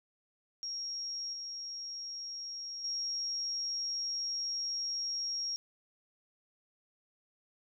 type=tone with level steps; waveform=sine; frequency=5588 Hz; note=F8; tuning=in tune; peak=-36 / -39 / -33 dBFS; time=0.63-5.56 s; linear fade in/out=0 ms; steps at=1.33 / 2.84 s; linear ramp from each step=5 ms; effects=none